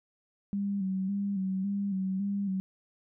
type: tone with vibrato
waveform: sine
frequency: 194.9 Hz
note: G3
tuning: 10 cents flat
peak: -28 dBFS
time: 0.53-2.6 s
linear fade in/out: 0 ms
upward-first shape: square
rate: 1.8 Hz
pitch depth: 47 cents each way
effects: none